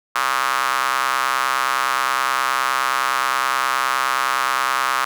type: tone with high-pass filter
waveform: square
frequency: 64.8 Hz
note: C2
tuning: 16 cents flat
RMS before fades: -20 dBFS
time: 0.15-5.05 s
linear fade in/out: 5 ms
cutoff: 1200 Hz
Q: 3.7
effects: none